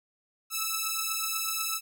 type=beating tone pair; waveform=5% pulse; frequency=1306 / 1314.1 Hz; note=E6 / E6; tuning=-17 / -6 cents; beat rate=8.1 Hz; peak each=-20 dBFS; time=0.5-1.81 s; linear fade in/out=50 ms; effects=none